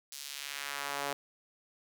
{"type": "tone with high-pass filter sweep", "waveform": "sawtooth", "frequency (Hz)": 141.6, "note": "C#3", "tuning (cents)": 37, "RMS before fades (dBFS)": -39, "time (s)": [0.12, 1.13], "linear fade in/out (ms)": 0, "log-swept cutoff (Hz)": [5300, 580], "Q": 1, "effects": []}